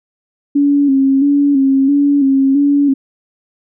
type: tone with vibrato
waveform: sine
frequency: 277.5 Hz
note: C#4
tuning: 2 cents sharp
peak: -8 dBFS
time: 0.55-2.94 s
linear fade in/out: 10 ms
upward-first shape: square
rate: 1.5 Hz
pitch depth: 46 cents each way
effects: none